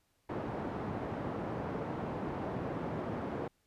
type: band-pass noise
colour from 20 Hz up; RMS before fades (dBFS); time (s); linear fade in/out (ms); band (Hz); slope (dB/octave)
pink; -38; 0.29-3.48; 5; 130 to 910; 12
effects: pink hiss -75 dBFS RMS until 3.66 s + resampled to 32000 Hz